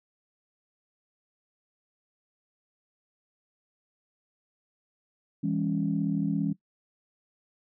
sine chord, C# minor, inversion first, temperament equal with one note detuned, 164.81 / 202.4 / 277.2 Hz, E3 / G#3 / C#4, 0 / -44 / 0 cents, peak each -29 dBFS, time 5.43-6.53 s, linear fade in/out 10 ms, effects noise-tail reverb RT60 0.1 s tail -18 dB re dry + tanh soft clip ceiling -15 dBFS

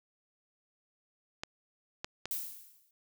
clicks, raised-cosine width 0.2 ms, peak -19 dBFS, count 3, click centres 1.435 / 2.045 / 2.256 s
violet noise with exponential decay, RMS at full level -33 dBFS, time 2.31-2.91 s, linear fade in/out 2 ms, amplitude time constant 130 ms
effects none

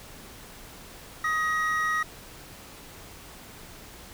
triangle tone pair together, 1253 / 1897.5 Hz, D#6 / A#6, +12 / +30 cents, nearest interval perfect fifth, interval 718 cents, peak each -25 dBFS, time 1.24-2.03 s, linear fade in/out 5 ms, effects pink hiss -46 dBFS RMS until 4.13 s

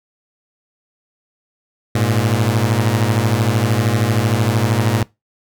sawtooth beating tone pair, 104.5 / 117.5 Hz, G#2 / A#2, +11 / +14 cents, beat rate 13 Hz, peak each -13 dBFS, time 1.95-5.03 s, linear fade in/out 5 ms, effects noise-tail reverb RT60 0.2 s tail -21 dB re dry

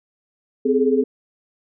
sine tone cluster, 257.7 / 413.9 / 431.4 Hz, C4 / G#4 / A4, -26 / -6 / -34 cents, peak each -19 dBFS, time 0.65-1.04 s, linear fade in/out 10 ms, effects none

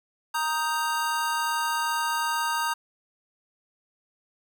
square chord, Eb major, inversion second, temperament equal, 932.3 / 1244.5 / 1568 Hz, Bb5 / Eb6 / G6, 0 / 0 / 0 cents, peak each -28 / -31 / -32 dBFS, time 0.34-2.74 s, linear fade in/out 10 ms, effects none

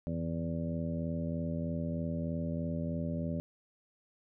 harmonic tone with a mistuned harmonic, 83.2 Hz, E2, 17 cents sharp, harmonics 1 / 2 / 3 / 4 / 5 / 6 / 7, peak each -40 / -35 / -38 / -48 / -51 / -49 / -42 dBFS, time 0.07-3.4 s, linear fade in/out 0 ms, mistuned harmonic 1, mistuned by +82 cents, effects none

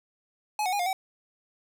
square tone with pitch steps, 846 / 739 / 817 / 710 / 762 Hz, G#5 / F#5 / G#5 / F5 / G5, +32 / -2 / -29 / +28 / -49 cents, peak -26 dBFS, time 0.59-0.93 s, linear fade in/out 2 ms, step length 68 ms, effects none

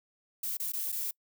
violet noise with dropouts, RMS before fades -34 dBFS, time 0.43-1.11 s, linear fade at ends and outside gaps 5 ms, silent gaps 0.57-0.598 / 0.721-0.734 / 0.92-0.924 s, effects noise-tail reverb RT60 0.1 s tail -26 dB re dry

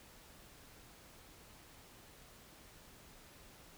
silence, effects pink hiss -59 dBFS RMS until 3.77 s

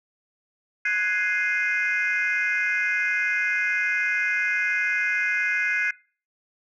sine chord, Ab dominant seventh, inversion third, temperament equal, 1480 / 1661.2 / 2093 / 2489 Hz, Gb6 / Ab6 / C7 / Eb7, 0 / 0 / 0 / 0 cents, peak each -27 / -25 / -24 / -28 dBFS, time 0.85-5.91 s, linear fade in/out 5 ms, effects noise-tail reverb RT60 0.4 s tail -23 dB re dry + tanh soft clip ceiling -15 dBFS

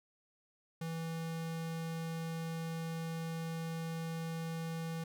square tone, 164 Hz, E3, 9 cents flat, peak -38 dBFS, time 0.81-5.04 s, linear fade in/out 5 ms, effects none

